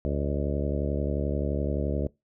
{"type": "harmonic tone with a mistuned harmonic", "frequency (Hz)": 71.5, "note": "D2", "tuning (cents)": -46, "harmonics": [1, 2, 3, 4, 5, 6, 7, 8, 9], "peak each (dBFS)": [-29, -32, -34, -35, -36, -37, -37, -38, -39], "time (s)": [0.05, 2.07], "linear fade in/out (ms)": 0, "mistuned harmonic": 9, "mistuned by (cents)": -57, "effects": ["noise-tail reverb RT60 0.2 s tail -22 dB re dry"]}